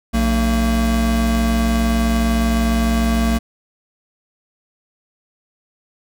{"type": "tone pair together", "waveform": "square", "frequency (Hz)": [60.23, 227.4], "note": ["B1", "A#3"], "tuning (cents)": [-43, -43], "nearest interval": "octave + major seventh", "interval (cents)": 2300, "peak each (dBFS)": -18, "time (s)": [0.13, 3.39], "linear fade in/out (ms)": 20, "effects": []}